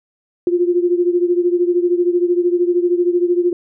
sine beating tone pair, 349.2 / 362.2 Hz, F4 / F#4, 0 / -37 cents, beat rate 13 Hz, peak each -14 / -18 dBFS, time 0.47-3.53 s, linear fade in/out 2 ms, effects none

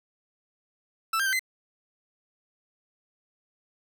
40% pulse tone with pitch steps, 1325 / 1590 / 1550 / 2051 Hz, E6 / G6 / G6 / C7, +9 / +24 / -20 / -35 cents, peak -23 dBFS, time 1.13-1.394 s, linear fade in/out 5 ms, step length 66 ms, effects none

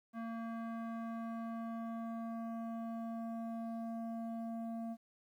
square tone with low-pass filter sweep, 228.5 Hz, A#3, 34 cents flat, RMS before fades -42 dBFS, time 0.13-4.97 s, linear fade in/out 50 ms, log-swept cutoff 1400 to 640 Hz, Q 1.6, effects 12-bit

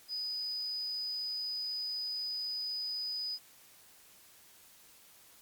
sine tone, 4978 Hz, D#8, in tune, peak -34 dBFS, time 0.08-3.39 s, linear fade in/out 50 ms, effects white hiss -59 dBFS RMS until 5.41 s + MP3 96 kbps

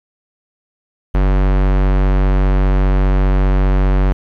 square tone, 47.48 Hz, F#1, 45 cents sharp, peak -11 dBFS, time 1.14-4.13 s, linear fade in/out 10 ms, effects low-pass 2000 Hz 12 dB/octave + 8-bit

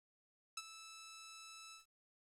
10% pulse tone with ADSR envelope, 1314 Hz, E6, 6 cents flat, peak -32 dBFS, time 0.57-1.86 s, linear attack 5 ms, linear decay 38 ms, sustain -13 dB, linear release 130 ms, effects resampled to 32000 Hz + 12-bit

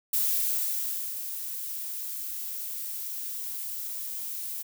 violet noise with ADSR envelope, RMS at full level -25 dBFS, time 0.13-4.63 s, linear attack 6 ms, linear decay 1000 ms, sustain -10 dB, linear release 15 ms, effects none

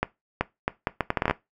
accelerating click train, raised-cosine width 0.5 ms, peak -7 dBFS, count 12, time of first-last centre 0.03-1.31 s, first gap 380 ms, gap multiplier 0.71, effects noise-tail reverb RT60 0.2 s tail -19 dB re dry

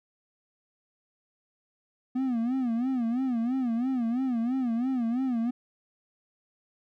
triangle tone with vibrato, 245.7 Hz, B3, 9 cents flat, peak -23 dBFS, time 2.15-5.51 s, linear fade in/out 10 ms, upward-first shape sine, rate 3 Hz, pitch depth 140 cents each way, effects none

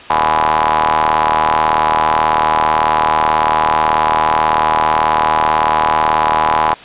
sawtooth ring-modulated tone, 78.2 Hz, D#2, 9 cents sharp, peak -4 dBFS, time 0.1-6.74 s, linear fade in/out 0 ms, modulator 920 Hz, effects white hiss -35 dBFS RMS until 6.84 s + resampled to 8000 Hz

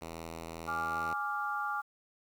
5% pulse tone, 82.41 Hz, E2, in tune, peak -30 dBFS, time 0.01-1.14 s, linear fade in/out 10 ms
sine chord, D diminished, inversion second, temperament equal, 830.6 / 1174.7 / 1396.9 Hz, Ab5 / D6 / F6, 0 / 0 / 0 cents, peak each -37 / -36 / -36 dBFS, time 0.67-1.82 s, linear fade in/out 20 ms
effects 10-bit

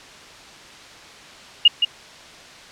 sine tone with echo, 2853 Hz, F7, 36 cents sharp, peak -6 dBFS, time 1.65-1.68 s, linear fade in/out 5 ms, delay 170 ms, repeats 1, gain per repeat -7 dB, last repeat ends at 1.85 s, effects white hiss -42 dBFS RMS until 2.71 s + low-pass 5000 Hz 12 dB/octave

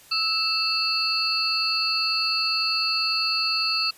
sine tone cluster, 1308 / 2660 / 4288 / 4602 Hz, E6 / E7 / C8 / D8, -14 / +15 / +42 / -36 cents, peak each -30 / -28 / -26 / -25 dBFS, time 0.11-3.91 s, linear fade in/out 10 ms, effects white hiss -51 dBFS RMS until 3.97 s + resampled to 32000 Hz

